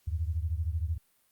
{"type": "beating tone pair", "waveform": "sine", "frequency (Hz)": [77.3, 90.3], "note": ["D#2", "F#2"], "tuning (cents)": [-11, -42], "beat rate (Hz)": 13, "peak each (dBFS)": [-30, -33], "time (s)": [0.07, 0.98], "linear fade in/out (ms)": 10, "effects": ["white hiss -69 dBFS RMS until 1.31 s", "Opus 48 kbps"]}